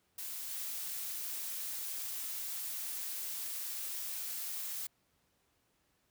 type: noise with level steps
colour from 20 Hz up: blue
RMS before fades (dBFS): -42 / -40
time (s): 0.18-4.87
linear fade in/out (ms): 5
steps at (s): 0.51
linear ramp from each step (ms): 2
effects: pink hiss -75 dBFS RMS until 6.1 s + high-pass 60 Hz 12 dB/octave